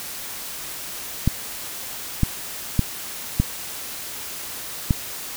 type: clicks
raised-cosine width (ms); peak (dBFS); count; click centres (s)
5; -4; 5; 1.276 / 2.233 / 2.793 / 3.4 / 4.908
effects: white hiss -33 dBFS RMS until 5.36 s